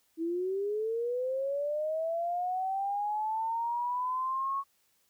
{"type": "linear sweep", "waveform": "sine", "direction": "up", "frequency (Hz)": [320.8, 1108.7], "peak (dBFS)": -29, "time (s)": [0.17, 4.64], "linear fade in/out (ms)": 50, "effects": ["white hiss -71 dBFS RMS until 5.09 s"]}